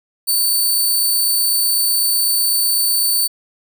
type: tone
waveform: 5% pulse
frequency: 4528 Hz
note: C#8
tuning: 36 cents sharp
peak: -7 dBFS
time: 0.27-3.28 s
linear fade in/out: 20 ms
effects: none